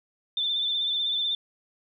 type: tone with vibrato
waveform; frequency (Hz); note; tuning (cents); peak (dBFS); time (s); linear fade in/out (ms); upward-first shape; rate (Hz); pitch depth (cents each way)
sine; 3546; A7; +13; -24; 0.37-1.35; 2; sine; 16; 37
effects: 11-bit